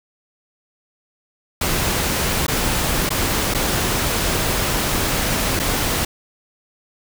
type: noise with dropouts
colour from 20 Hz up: pink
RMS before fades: -20 dBFS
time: 1.61-6.05 s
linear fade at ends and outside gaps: 5 ms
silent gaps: 2.467-2.481 / 3.092-3.104 / 3.54-3.546 / 5.593-5.597 s
effects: none